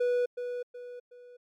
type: tone with echo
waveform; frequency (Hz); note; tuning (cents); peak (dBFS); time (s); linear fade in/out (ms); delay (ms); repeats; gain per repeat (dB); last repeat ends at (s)
triangle; 490; B4; -14; -22; 0-0.26; 10; 370; 3; -8; 1.37
effects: MP3 96 kbps